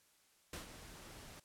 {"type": "noise with ADSR envelope", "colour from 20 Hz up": "pink", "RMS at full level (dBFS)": -44, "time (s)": [0.53, 1.4], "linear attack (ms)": 3, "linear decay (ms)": 120, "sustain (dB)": -10, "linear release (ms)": 6, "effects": ["white hiss -71 dBFS RMS until 1.44 s", "low-pass 12000 Hz 12 dB/octave"]}